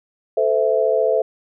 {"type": "chord", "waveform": "sine", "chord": "A minor", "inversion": "none", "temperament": "equal with one note detuned", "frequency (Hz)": [440, 514.3, 659.3], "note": ["A4", "C5", "E5"], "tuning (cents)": [0, -30, 0], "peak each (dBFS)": -19, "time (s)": [0.37, 1.22], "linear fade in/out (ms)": 5, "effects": []}